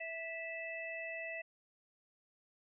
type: harmonic tone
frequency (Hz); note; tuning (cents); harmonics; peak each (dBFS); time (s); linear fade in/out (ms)
657; E5; -6; 1 / 3 / 4; -45 / -44 / -45; 0-1.42; 10
effects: none